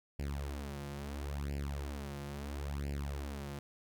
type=tone with flanger; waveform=sawtooth; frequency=70.8 Hz; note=C#2; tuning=37 cents sharp; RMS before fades=-40 dBFS; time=0.19-3.59 s; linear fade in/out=0 ms; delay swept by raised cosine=0.4 to 5.8 ms; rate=0.74 Hz; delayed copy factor=+0.85; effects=none